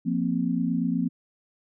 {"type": "chord", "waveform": "sine", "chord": "F suspended fourth", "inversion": "none", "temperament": "equal", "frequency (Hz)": [174.61, 233.1, 261.6], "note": ["F3", "Bb3", "C4"], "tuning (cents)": [0, 0, 0], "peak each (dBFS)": -27, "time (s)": [0.05, 1.09], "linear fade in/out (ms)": 20, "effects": []}